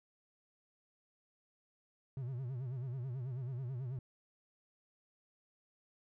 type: tone with vibrato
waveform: triangle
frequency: 127.3 Hz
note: C3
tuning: 47 cents flat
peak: -36 dBFS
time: 2.17-3.99 s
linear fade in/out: 2 ms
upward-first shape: sine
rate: 9.2 Hz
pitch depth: 130 cents each way
effects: none